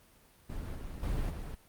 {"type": "noise with level steps", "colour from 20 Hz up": "brown", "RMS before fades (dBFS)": [-39, -41, -33, -39], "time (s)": [0.49, 1.55], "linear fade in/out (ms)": 10, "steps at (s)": [0.75, 1.03, 1.3], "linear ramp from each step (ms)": 2, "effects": ["pink hiss -62 dBFS RMS until 1.68 s", "Opus 32 kbps"]}